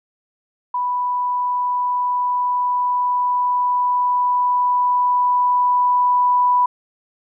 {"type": "tone with level ramp", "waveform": "sine", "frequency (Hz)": 987.8, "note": "B5", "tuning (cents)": 0, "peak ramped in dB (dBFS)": [-18, -12], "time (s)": [0.74, 6.66], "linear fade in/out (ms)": 5, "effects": []}